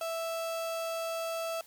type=tone; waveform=35% pulse; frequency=659.3 Hz; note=E5; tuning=in tune; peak=-31 dBFS; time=0.01-1.61 s; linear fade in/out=2 ms; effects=white hiss -57 dBFS RMS until 1.66 s